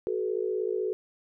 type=tone cluster; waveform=sine; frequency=373.3 / 429.6 / 482.7 Hz; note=F#4 / A4 / B4; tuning=+15 / -41 / -40 cents; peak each=-30 / -30 / -35 dBFS; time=0.07-0.93 s; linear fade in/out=0 ms; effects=none